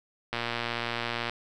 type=click train; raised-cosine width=0.3 ms; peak=-14 dBFS; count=115; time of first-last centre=0.33-1.296 s; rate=118 Hz; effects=none